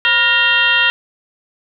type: tone with frequency modulation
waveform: sine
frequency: 2310 Hz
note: D7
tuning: 29 cents flat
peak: -10 dBFS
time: 0.05-0.9 s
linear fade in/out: 0 ms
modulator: 446 Hz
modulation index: 2.4
effects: none